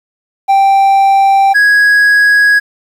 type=tone pair in turn; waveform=triangle; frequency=784 / 1661.2 Hz; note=G5 / G#6; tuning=0 / 0 cents; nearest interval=octave + minor second; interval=1300 cents; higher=second; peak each=-3 dBFS; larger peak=neither; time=0.48-1.54 / 1.54-2.6 s; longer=neither; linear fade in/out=20 ms; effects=7-bit